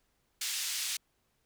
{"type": "band-pass noise", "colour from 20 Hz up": "white", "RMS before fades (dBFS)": -35, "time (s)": [0.41, 0.97], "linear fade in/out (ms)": 5, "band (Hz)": [2500, 7600], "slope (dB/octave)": 12, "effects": ["pink hiss -75 dBFS RMS until 1.45 s"]}